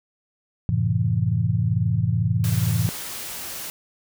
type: chord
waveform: sine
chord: F# half-diminished seventh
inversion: none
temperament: just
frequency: 92.5 / 111 / 133.2 / 166.5 Hz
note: F#2 / A2 / C3 / E3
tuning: 0 / +16 / +31 / +18 cents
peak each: -27 / -21 / -26 / -25 dBFS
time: 0.69-2.89 s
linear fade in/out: 0 ms
type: noise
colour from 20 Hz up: white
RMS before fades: -33 dBFS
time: 2.44-3.7 s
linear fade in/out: 0 ms
effects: none